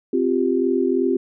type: chord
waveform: sine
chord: C suspended fourth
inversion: none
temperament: equal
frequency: 261.6 / 349.2 / 392 Hz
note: C4 / F4 / G4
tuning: 0 / 0 / 0 cents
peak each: -21 dBFS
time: 0.13-1.17 s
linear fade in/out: 5 ms
effects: none